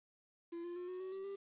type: tone with pitch steps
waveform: triangle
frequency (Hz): 339.5 / 348.2 / 357.2 / 366.4 / 375.8 / 385.5 / 395.4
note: F4 / F4 / F4 / F#4 / F#4 / G4 / G4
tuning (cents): -49 / -5 / +39 / -17 / +27 / -29 / +15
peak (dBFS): -40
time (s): 0.52-1.36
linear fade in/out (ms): 10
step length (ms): 120
effects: resampled to 8000 Hz + 11-bit